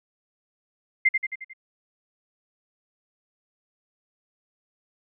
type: tone with echo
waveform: sine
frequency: 2093 Hz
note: C7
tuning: in tune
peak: -14 dBFS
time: 1.05-1.09 s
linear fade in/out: 10 ms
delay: 89 ms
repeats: 5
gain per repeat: -5 dB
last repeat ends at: 1.535 s
effects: none